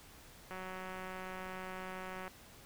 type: click train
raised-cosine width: 0.5 ms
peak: -30 dBFS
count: 330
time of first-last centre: 0.51-2.279 s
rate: 186 Hz
effects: pink hiss -57 dBFS RMS until 2.65 s